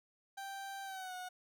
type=tone with pitch glide; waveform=30% pulse; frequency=784 to 731.5 Hz; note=G5 to F#5; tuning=0 to -20 cents; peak=-40 dBFS; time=0.37-1.29 s; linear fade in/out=10 ms; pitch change=-120 cents; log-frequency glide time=0.84-1.14 s; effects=none